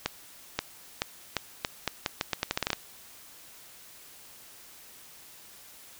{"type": "accelerating click train", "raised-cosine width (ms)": 0.2, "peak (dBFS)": -9, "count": 16, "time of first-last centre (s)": [0.06, 2.731], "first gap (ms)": 530, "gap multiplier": 0.81, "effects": ["white hiss -51 dBFS RMS until 5.99 s"]}